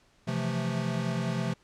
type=chord; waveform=square; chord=F major seventh; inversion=second; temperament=equal; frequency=130.81 / 164.81 / 174.61 / 220 Hz; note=C3 / E3 / F3 / A3; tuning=0 / 0 / 0 / 0 cents; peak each=-33 / -37 / -34 / -35 dBFS; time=0.27-1.54 s; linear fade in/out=10 ms; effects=pink hiss -64 dBFS RMS until 1.63 s + low-pass 7000 Hz 12 dB/octave